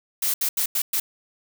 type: noise bursts at uneven times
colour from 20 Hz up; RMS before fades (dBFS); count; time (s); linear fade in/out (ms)
blue; -23; 5; 0.22-0.34 / 0.41-0.49 / 0.57-0.66 / 0.75-0.82 / 0.93-1; 5
effects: none